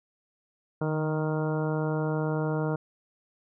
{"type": "harmonic tone with a mistuned harmonic", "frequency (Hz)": 155.56, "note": "D#3", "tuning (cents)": 0, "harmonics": [1, 2, 3, 4, 5, 6, 7, 8, 9], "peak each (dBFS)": [-28, -33, -32, -36, -41, -40, -44, -46, -41], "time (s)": [0.81, 2.76], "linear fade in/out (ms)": 5, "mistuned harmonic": 1, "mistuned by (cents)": -23, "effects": []}